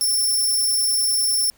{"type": "tone", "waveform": "10% pulse", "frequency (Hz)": 5390, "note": "E8", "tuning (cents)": 38, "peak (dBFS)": -12, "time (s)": [0.01, 1.5], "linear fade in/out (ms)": 0, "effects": ["pink hiss -57 dBFS RMS until 1.57 s"]}